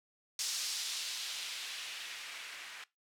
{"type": "noise with low-pass filter sweep", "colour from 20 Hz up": "violet", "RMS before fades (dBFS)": -41, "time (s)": [0.39, 2.84], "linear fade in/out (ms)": 2, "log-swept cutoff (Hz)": [5300, 1900], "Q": 1.3, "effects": ["noise-tail reverb RT60 0.2 s tail -20 dB re dry"]}